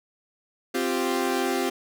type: chord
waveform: sawtooth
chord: C suspended fourth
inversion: none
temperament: equal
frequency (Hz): 261.6 / 349.2 / 392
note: C4 / F4 / G4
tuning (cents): 0 / 0 / 0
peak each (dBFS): -24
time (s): 0.74-1.7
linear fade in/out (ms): 10
effects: none